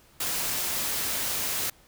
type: noise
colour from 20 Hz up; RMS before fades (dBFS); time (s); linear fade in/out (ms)
white; -29; 0.2-1.7; 5
effects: pink hiss -58 dBFS RMS until 1.87 s